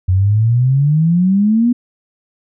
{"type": "exponential sweep", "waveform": "sine", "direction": "up", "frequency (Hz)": [90, 247], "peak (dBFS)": -9, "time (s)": [0.08, 1.73], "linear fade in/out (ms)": 10, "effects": []}